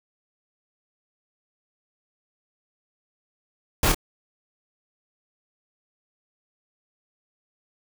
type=noise with echo; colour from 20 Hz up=pink; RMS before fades=-20 dBFS; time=3.83-3.92 s; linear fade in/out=2 ms; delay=26 ms; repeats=1; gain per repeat=-4 dB; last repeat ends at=3.946 s; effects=none